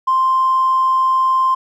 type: tone with tanh clipping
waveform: triangle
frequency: 1046.5 Hz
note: C6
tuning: in tune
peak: -11 dBFS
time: 0.07-1.55 s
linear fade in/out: 10 ms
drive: 1 dB
effects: none